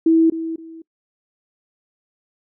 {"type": "tone with echo", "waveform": "sine", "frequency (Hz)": 325.9, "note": "E4", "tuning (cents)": -20, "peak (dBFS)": -10, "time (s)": [0.06, 0.3], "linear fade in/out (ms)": 5, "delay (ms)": 260, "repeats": 2, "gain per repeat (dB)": -12, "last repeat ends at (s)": 0.82, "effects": ["noise-tail reverb RT60 0.1 s tail -24 dB re dry"]}